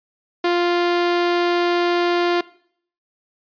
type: tone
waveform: sawtooth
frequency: 349.2 Hz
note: F4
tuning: in tune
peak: -12 dBFS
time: 0.44-2.41 s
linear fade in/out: 5 ms
effects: noise-tail reverb RT60 0.6 s tail -20 dB re dry + resampled to 11025 Hz

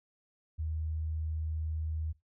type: tone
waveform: sine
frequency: 78.8 Hz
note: D#2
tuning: 23 cents sharp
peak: -32 dBFS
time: 0.58-2.13 s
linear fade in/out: 20 ms
effects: noise-tail reverb RT60 0.2 s tail -18 dB re dry

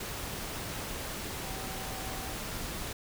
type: tone in noise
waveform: sine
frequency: 764 Hz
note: G5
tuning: 45 cents flat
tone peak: -45 dBFS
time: 1.45-2.34 s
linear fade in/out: 5 ms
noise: pink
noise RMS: -38 dBFS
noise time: 0-2.93 s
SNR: -10 dB
effects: none

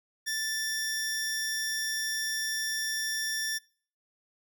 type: tone pair together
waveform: sawtooth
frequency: 1760 / 5591 Hz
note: A6 / F8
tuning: 0 / +1 cents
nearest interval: octave + minor sixth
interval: 2001 cents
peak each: -28 / -31 dBFS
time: 0.26-3.59 s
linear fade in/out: 20 ms
effects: noise-tail reverb RT60 0.5 s tail -26 dB re dry

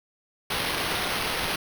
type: noise with sample-and-hold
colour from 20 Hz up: blue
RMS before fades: -28 dBFS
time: 0.5-1.56 s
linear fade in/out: 5 ms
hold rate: 7350 Hz
effects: none

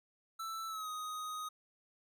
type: tone with pitch glide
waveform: square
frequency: 1324 to 1250.4 Hz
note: E6 to D#6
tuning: +7 to +8 cents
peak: -40 dBFS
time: 0.39-1.49 s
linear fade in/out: 10 ms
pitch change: -99 cents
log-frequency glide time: 0.67-0.89 s
effects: none

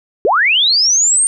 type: linear sweep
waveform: sine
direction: up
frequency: 349.2 to 8900 Hz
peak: -9 dBFS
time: 0.25-1.27 s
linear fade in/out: 0 ms
effects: none

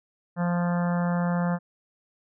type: harmonic tone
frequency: 174.61 Hz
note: F3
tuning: in tune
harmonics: 1 / 3 / 4 / 5 / 6 / 7 / 8 / 9 / 10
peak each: -23 / -33 / -35 / -37 / -39 / -40 / -41 / -42 / -43 dBFS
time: 0.36-1.59 s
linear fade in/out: 50 ms
effects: none

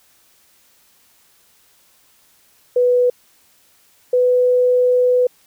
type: tone pair in turn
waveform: sine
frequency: 493.5 / 497.8 Hz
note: B4 / B4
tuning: -1 / +14 cents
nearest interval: unison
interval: 15 cents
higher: second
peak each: -11 dBFS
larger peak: neither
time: 2.76-3.1 / 4.13-5.27 s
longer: second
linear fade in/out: 5 ms
effects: white hiss -55 dBFS RMS until 5.46 s

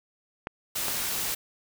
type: clicks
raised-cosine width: 0.5 ms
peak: -17 dBFS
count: 2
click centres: 0.471 / 0.883 s
type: noise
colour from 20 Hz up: white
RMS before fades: -30 dBFS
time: 0.75-1.35 s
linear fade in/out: 10 ms
effects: none

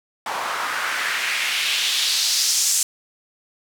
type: noise with band-pass filter sweep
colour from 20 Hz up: white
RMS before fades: -22 dBFS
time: 0.26-2.83 s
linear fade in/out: 2 ms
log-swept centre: 890 to 7200 Hz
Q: 2
effects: none

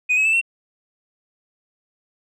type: tone with pitch steps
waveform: sine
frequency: 2489 / 2562 / 2637 / 2714 Hz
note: D#7 / E7 / E7 / E7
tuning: 0 / -50 / 0 / +50 cents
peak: -12 dBFS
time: 0.09-0.414 s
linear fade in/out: 20 ms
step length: 81 ms
effects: tanh soft clip ceiling -14 dBFS

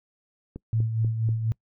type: click train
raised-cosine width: 3 ms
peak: -23 dBFS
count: 4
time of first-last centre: 0.56-1.29 s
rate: 4.11 Hz
type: tone with tremolo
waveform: sine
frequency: 112.1 Hz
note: A2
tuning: 33 cents sharp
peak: -20 dBFS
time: 0.73-1.52 s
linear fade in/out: 0 ms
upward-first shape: sine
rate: 4.1 Hz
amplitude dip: 55%
effects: noise-tail reverb RT60 0.1 s tail -25 dB re dry

